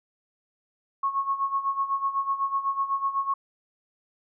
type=tone with tremolo; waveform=sine; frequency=1097 Hz; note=C#6; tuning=18 cents flat; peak=-21 dBFS; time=1.03-3.34 s; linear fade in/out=5 ms; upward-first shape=sine; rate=8 Hz; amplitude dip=75%; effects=none